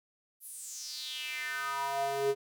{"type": "tone with high-pass filter sweep", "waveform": "square", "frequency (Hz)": 138.59, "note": "C#3", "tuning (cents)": 0, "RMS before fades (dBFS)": -35, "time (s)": [0.4, 2.35], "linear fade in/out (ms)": 50, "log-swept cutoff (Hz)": [12000, 380], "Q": 4.7, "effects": []}